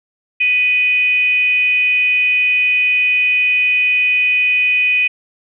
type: tone with frequency modulation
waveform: sine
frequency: 2489 Hz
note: D#7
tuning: in tune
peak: -11 dBFS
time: 0.4-5.08 s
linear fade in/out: 10 ms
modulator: 506 Hz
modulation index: 0.28
effects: none